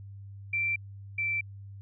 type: tone pair in turn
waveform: sine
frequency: 2349 / 2337 Hz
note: D7 / D7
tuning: 0 / -9 cents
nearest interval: unison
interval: 9 cents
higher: first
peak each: -26 / -27 dBFS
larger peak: first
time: 0.53-0.76 / 1.18-1.41 s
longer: neither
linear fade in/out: 5 ms
effects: added 99 Hz sine -42 dBFS peak until 1.81 s